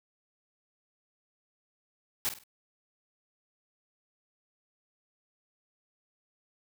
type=noise with echo; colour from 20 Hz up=white; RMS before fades=-30 dBFS; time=2.25-2.29 s; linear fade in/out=0 ms; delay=49 ms; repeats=3; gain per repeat=-10 dB; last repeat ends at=2.437 s; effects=none